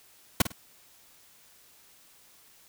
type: noise with echo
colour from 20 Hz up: pink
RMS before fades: -19 dBFS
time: 0.4-0.42 s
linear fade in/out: 5 ms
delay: 51 ms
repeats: 2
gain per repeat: -12 dB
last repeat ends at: 0.522 s
effects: white hiss -58 dBFS RMS until 2.68 s